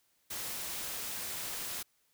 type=noise; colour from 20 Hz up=white; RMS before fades=-39 dBFS; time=0.3-1.83 s; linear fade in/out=10 ms; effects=white hiss -73 dBFS RMS until 2.13 s